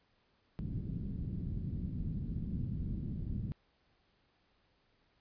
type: low-pass noise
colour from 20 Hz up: white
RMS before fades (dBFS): -38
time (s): 0.59-3.52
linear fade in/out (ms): 0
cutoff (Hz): 200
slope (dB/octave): 24
effects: pink hiss -73 dBFS RMS until 5.2 s + resampled to 11025 Hz